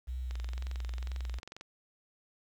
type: tone with vibrato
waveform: sine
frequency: 61.4 Hz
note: B1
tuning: 9 cents flat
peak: -34 dBFS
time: 0.07-1.4 s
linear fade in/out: 20 ms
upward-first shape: sine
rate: 2.1 Hz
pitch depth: 58 cents each way
type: click train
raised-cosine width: 0.2 ms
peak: -28 dBFS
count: 30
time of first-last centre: 0.31-1.61 s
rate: 22.3 Hz
effects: 10-bit